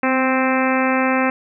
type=harmonic tone with a mistuned harmonic; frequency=261.6 Hz; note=C4; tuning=in tune; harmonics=1 / 2 / 3 / 4 / 5 / 6 / 7 / 8 / 9 / 10; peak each=-19 / -22 / -24 / -25 / -26 / -27 / -27 / -28 / -29 / -29 dBFS; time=0.03-1.3 s; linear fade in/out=2 ms; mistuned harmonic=1; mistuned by=-21 cents; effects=none